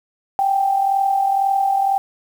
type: tone with amplitude modulation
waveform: sine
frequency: 784 Hz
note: G5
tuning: in tune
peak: -12 dBFS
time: 0.39-1.98 s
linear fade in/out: 0 ms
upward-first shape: sine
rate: 42 Hz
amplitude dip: 55%
effects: 7-bit